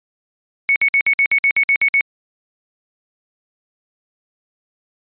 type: tone bursts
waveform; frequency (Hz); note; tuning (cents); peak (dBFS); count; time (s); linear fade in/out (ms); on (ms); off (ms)
sine; 2217; C#7; 0; -11; 11; 0.69-2.009; 0; 69; 56
effects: resampled to 8000 Hz